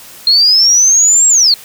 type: linear two-way sweep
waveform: sine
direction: up then down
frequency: 4186 to 7610 to 4186 Hz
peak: -5 dBFS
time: 0.27-1.54 s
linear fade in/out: 2 ms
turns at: 1.28 s
effects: white hiss -35 dBFS RMS until 1.64 s